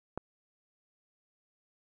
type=click; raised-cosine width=1 ms; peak=-21 dBFS; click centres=0.176 s; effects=none